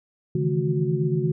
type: tone cluster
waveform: sine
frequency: 139.8 / 156.5 / 165.2 / 214.8 / 366.5 Hz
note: C#3 / D#3 / E3 / A3 / F#4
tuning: +15 / +10 / +4 / -41 / -16 cents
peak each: -25 / -25 / -30 / -32 / -26 dBFS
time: 0.35-1.32 s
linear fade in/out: 5 ms
effects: none